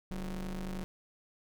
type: ring-modulated tone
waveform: 45% pulse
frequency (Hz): 82.41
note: E2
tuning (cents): 0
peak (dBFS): -33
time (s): 0.11-0.84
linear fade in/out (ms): 0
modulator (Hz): 107
effects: none